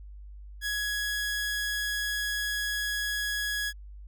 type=tone; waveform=sawtooth; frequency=1671 Hz; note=G#6; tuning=10 cents sharp; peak=-25 dBFS; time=0.61-3.73 s; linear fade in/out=50 ms; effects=added 50 Hz sine -42 dBFS peak until 4.07 s